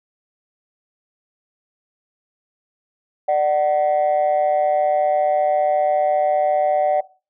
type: tone pair together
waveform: sine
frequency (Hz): 595.3 / 750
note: D5 / F#5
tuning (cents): +23 / +23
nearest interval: major third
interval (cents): 400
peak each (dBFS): -16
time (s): 3.28-7.01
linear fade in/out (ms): 10
effects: noise-tail reverb RT60 0.3 s tail -17 dB re dry + tanh soft clip ceiling -11 dBFS